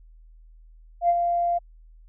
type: tone with ADSR envelope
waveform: sine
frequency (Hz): 693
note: F5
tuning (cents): -14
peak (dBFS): -14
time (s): 1.01-1.59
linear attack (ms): 81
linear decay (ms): 44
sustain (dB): -6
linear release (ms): 18
effects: tanh soft clip ceiling -10 dBFS + added 40 Hz sine -47 dBFS peak until 2.08 s